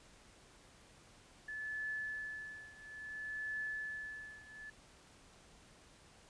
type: tone with tremolo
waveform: sine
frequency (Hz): 1731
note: A6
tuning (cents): -29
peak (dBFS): -37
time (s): 1.48-4.7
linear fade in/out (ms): 5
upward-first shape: triangle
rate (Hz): 0.59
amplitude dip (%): 90
effects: pink hiss -62 dBFS RMS until 6.29 s + resampled to 22050 Hz